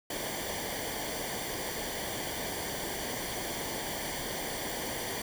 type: noise with comb filter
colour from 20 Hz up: pink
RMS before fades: -36 dBFS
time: 0.1-5.22 s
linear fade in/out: 5 ms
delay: 0.76 ms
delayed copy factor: -0.7
effects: none